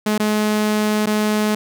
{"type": "tone with dropouts", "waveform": "sawtooth", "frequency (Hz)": 212.4, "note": "G#3", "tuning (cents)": 39, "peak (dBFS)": -12, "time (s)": [0.06, 1.55], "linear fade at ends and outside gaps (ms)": 5, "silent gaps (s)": [[0.18, 0.198], [1.06, 1.069]], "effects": []}